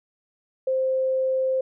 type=tone; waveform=sine; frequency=523.3 Hz; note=C5; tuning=in tune; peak=-20 dBFS; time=0.67-1.61 s; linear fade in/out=5 ms; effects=none